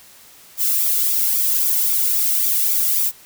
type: noise with flanger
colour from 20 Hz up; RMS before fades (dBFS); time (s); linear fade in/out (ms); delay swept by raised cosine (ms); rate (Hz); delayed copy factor
violet; -18; 0.57-3.12; 50; 0.84 to 1.47; 3.7; +0.6
effects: white hiss -46 dBFS RMS until 3.25 s